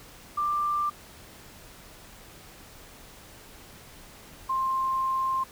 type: tone pair in turn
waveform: sine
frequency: 1184 / 1054.8 Hz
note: D6 / C6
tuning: +14 / +14 cents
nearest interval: major second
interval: 200 cents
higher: first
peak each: -24 dBFS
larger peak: neither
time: 0.37-0.9 / 4.49-5.44 s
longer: second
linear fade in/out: 10 ms
effects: pink hiss -49 dBFS RMS until 5.51 s